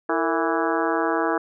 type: harmonic tone with a mistuned harmonic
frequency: 164.81 Hz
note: E3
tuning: in tune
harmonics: 2 / 3 / 4 / 5 / 6 / 7 / 8 / 9 / 10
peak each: -25 / -27 / -28 / -29 / -30 / -30 / -31 / -32 / -32 dBFS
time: 0.09-1.38 s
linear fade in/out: 5 ms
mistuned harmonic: 3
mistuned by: -130 cents
effects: none